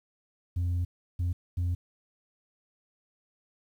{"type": "tone bursts at uneven times", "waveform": "sine", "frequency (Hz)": 88, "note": "F2", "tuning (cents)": 14, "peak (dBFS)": -23, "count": 3, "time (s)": [[0.56, 0.85], [1.19, 1.33], [1.57, 1.75]], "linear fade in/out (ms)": 10, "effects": ["tanh soft clip ceiling -25 dBFS", "10-bit"]}